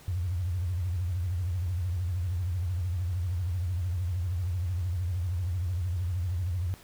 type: tone with vibrato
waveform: sine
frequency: 89.2 Hz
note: F2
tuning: 37 cents sharp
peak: -27 dBFS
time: 0.08-6.74 s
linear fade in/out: 0 ms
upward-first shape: sine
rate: 13 Hz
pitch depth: 140 cents each way
effects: pink hiss -53 dBFS RMS until 6.83 s